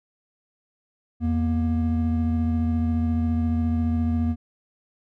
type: tone pair together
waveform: triangle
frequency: 83.7 / 236.7 Hz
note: E2 / A#3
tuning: +27 / +27 cents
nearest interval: octave + tritone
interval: 1800 cents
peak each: -21 dBFS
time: 1.2-4.36 s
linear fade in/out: 50 ms
effects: none